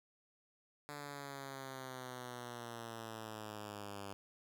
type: exponential sweep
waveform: 5% pulse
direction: down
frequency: 146.8 to 98.7 Hz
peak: -34 dBFS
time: 0.89-4.13 s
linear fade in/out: 0 ms
effects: none